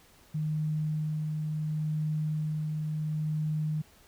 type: tone with tremolo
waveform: sine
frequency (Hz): 154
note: D#3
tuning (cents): -17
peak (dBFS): -27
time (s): 0.34-3.82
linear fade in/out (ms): 10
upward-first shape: sine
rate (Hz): 0.71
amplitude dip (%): 25
effects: pink hiss -59 dBFS RMS until 4.07 s